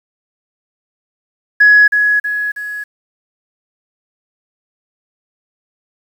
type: tone with echo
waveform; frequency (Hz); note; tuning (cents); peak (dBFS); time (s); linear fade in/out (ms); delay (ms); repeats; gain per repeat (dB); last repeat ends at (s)
sine; 1680; G#6; +19; -3; 1.6-1.88; 10; 320; 3; -6; 2.84
effects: tanh soft clip ceiling 0 dBFS + 7-bit